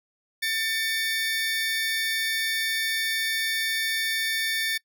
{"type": "tone pair together", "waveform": "25% pulse", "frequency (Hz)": [1786, 2253], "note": ["A6", "C#7"], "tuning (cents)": [25, 28], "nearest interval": "major third", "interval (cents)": 403, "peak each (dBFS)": [-22, -26], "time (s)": [0.42, 4.78], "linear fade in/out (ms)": 10, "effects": ["noise-tail reverb RT60 0.1 s tail -24 dB re dry"]}